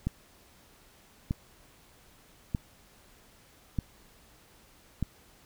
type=click train; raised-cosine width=5 ms; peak=-16 dBFS; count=5; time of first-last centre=0.07-5.027 s; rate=0.807 Hz; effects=pink hiss -59 dBFS RMS until 5.45 s